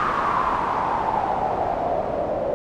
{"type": "noise with low-pass filter sweep", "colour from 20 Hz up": "white", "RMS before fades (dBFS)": -23, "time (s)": [0, 2.54], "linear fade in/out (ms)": 0, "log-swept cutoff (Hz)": [1200, 570], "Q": 5.3, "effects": []}